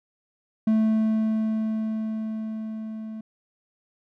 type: tone with level ramp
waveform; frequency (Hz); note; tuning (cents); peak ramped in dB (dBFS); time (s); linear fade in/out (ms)
triangle; 219.2; A3; -6; -15 to -31; 0.67-3.21; 5
effects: none